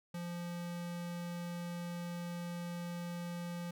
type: tone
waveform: square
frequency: 173.4 Hz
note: F3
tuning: 12 cents flat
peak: -40 dBFS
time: 0.14-3.71 s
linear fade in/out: 5 ms
effects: none